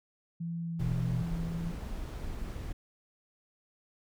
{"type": "tone with vibrato", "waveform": "sine", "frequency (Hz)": 167.3, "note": "E3", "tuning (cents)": 26, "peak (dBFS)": -33, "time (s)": [0.4, 1.72], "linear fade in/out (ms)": 10, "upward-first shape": "sine", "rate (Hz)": 1.7, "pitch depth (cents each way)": 11}
{"type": "noise", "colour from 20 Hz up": "brown", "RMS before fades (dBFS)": -38, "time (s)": [0.79, 2.73], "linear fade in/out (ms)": 10}
{"type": "tone", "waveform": "sine", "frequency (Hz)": 124.1, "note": "B2", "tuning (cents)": 9, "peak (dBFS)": -30, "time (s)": [0.8, 1.22], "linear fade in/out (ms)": 5}
{"effects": []}